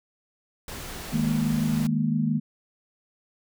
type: noise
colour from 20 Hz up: pink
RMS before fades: -37 dBFS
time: 0.68-1.87 s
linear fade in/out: 2 ms
type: chord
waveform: sine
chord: D# suspended fourth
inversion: none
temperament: just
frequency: 155.56 / 207.4 / 233.3 Hz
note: D#3 / G#3 / A#3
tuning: 0 / -2 / +2 cents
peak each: -26 / -27 / -25 dBFS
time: 1.12-2.4 s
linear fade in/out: 20 ms
effects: none